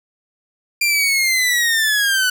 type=linear sweep; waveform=sawtooth; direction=down; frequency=2391 to 1480 Hz; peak=-11 dBFS; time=0.81-2.3 s; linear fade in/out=5 ms; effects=none